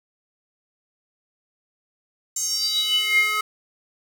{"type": "tone with high-pass filter sweep", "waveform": "square", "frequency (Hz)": 426.1, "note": "G#4", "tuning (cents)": 44, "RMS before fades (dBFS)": -22, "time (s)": [2.36, 3.41], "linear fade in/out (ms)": 5, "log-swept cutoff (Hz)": [7200, 1500], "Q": 9.1, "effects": []}